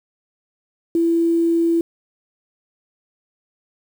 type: tone with quantisation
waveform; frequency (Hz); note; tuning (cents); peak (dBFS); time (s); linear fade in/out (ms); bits
sine; 334.6; E4; +26; -14; 0.95-1.81; 2; 7
effects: none